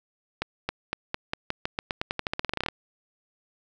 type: accelerating click train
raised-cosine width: 0.3 ms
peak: -11 dBFS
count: 23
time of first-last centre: 0.42-2.686 s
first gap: 270 ms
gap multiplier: 0.89
effects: none